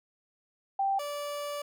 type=tone pair in turn; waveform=sine / 30% pulse; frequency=784 / 580.9 Hz; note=G5 / D5; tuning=0 / -19 cents; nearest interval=perfect fourth; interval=519 cents; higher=first; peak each=-25 / -31 dBFS; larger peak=first; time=0.79-0.99 / 0.99-1.62 s; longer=second; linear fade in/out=5 ms; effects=none